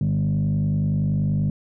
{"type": "tone with frequency modulation", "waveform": "sine", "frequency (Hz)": 151.4, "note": "D#3", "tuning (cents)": -47, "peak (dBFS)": -17, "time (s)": [0.01, 1.5], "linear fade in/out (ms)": 2, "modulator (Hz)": 50.5, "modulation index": 1.1, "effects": ["tanh soft clip ceiling -16 dBFS"]}